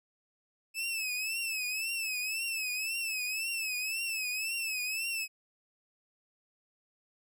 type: tone with vibrato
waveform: sawtooth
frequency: 2603 Hz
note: E7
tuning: 22 cents flat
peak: -29 dBFS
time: 0.74-5.28 s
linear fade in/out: 50 ms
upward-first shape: triangle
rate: 1.9 Hz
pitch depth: 110 cents each way
effects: none